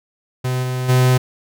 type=tone with level steps; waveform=45% pulse; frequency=127.4 Hz; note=C3; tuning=46 cents flat; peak=-18 / -20 / -11 dBFS; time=0.44-1.18 s; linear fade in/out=10 ms; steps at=0.62 / 0.88 s; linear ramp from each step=20 ms; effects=none